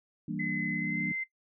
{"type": "chord", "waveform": "sine", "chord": "E half-diminished seventh", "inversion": "none", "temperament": "equal", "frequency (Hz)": [164.81, 196, 233.1, 293.7], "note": ["E3", "G3", "Bb3", "D4"], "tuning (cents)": [0, 0, 0, 0], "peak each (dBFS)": -37, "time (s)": [0.28, 1.12], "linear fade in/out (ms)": 5}
{"type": "tone with pitch glide", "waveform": "sine", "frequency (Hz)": [2035, 2075], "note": ["C7", "C7"], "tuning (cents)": [-49, -15], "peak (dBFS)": -32, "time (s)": [0.39, 1.24], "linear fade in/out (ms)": 10, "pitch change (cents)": 34, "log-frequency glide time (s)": [0.72, 1.01]}
{"effects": ["noise-tail reverb RT60 0.1 s tail -17 dB re dry"]}